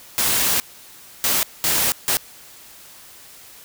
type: noise bursts at uneven times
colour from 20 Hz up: white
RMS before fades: -19 dBFS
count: 4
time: 0.18-0.6 / 1.24-1.43 / 1.64-1.92 / 2.08-2.17 s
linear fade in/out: 0 ms
effects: white hiss -44 dBFS RMS until 3.64 s